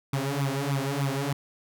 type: tone with flanger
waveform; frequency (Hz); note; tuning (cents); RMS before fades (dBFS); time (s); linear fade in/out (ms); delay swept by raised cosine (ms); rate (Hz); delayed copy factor
sawtooth; 138.59; C#3; 0; -28; 0.13-1.33; 5; 0.82 to 5.12; 3.3; +0.95
effects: none